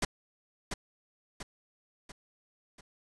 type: noise with echo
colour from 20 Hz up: pink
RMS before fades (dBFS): -29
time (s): 0.02-0.05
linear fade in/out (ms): 5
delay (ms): 690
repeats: 4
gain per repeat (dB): -6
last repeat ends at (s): 2.81
effects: resampled to 22050 Hz